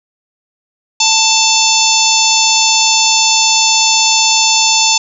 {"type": "harmonic tone with a mistuned harmonic", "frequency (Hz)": 884, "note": "A5", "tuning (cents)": 8, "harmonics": [1, 3, 4, 5, 6, 7, 8], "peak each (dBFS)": [-16, -16, -16, -16, -16, -16, -16], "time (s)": [1, 4.98], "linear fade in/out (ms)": 5, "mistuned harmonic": 7, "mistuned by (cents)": 18, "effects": []}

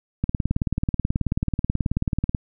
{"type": "click train", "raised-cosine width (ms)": 5, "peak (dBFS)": -9, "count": 40, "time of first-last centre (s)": [0.24, 2.348], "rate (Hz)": 18.5, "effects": []}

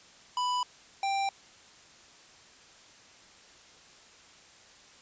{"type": "tone pair in turn", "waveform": "square", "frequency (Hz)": [992, 787.4], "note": ["B5", "G5"], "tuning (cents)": [7, 8], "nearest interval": "major third", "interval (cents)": 399, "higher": "first", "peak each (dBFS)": -28, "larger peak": "neither", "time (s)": [[0.37, 0.63], [1.03, 1.29]], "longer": "neither", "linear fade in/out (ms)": 2, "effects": ["white hiss -55 dBFS RMS until 5.01 s", "resampled to 16000 Hz"]}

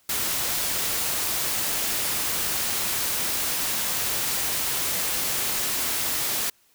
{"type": "noise", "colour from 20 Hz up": "white", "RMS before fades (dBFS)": -26, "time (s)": [0.09, 6.5], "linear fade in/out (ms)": 5, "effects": ["white hiss -62 dBFS RMS until 6.74 s"]}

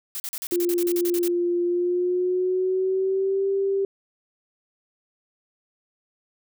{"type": "noise bursts", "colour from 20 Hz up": "blue", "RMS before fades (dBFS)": -31, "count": 13, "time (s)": [0.15, 1.279], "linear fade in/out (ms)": 0, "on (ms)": 49, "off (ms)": 41}
{"type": "tone with pitch glide", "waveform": "sine", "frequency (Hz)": [349.3, 392.1], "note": ["F4", "G4"], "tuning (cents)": [0, 0], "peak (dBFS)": -20, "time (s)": [0.52, 3.85], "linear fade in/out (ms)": 2, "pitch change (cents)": 200, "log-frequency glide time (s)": [1.64, 3.48]}
{"effects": []}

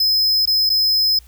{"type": "tone with dropouts", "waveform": "square", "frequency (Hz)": 5100, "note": "D#8", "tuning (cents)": 42, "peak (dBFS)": -14, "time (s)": [0, 1.19], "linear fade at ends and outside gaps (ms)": 5, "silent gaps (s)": [[0.456, 0.474], [0.694, 0.7]], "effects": ["added 60 Hz sine -43 dBFS peak until 1.27 s", "white hiss -53 dBFS RMS until 1.27 s"]}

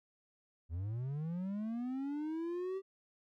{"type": "linear sweep", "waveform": "triangle", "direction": "up", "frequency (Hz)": [77.5, 390.4], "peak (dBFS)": -34, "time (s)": [0.69, 2.82], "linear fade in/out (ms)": 50, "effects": []}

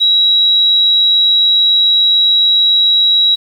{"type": "tone", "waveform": "sine", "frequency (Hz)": 3871, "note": "B7", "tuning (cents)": -35, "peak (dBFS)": -7, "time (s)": [0, 3.36], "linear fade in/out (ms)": 20, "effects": ["7-bit"]}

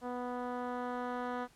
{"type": "tone with low-pass filter sweep", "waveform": "10% pulse", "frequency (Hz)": 246.8, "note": "B3", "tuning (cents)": -1, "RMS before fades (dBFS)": -38, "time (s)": [0.01, 1.48], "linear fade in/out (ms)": 50, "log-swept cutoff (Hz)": [930, 1800], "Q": 0.75, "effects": ["pink hiss -64 dBFS RMS until 1.55 s", "low-pass 11000 Hz 12 dB/octave"]}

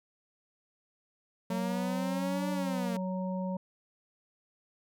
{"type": "linear two-way sweep", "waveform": "sawtooth", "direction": "up then down", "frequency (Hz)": [224.8, 292.7, 224.8], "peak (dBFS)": -31, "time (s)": [1.5, 2.97], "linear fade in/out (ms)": 5, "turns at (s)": 2.51}
{"type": "harmonic tone", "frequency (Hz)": 186, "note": "F#3", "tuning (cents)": 9, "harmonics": [1, 3, 5], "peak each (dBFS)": [-32, -38, -42], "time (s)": [1.5, 3.57], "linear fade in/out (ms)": 5}
{"effects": []}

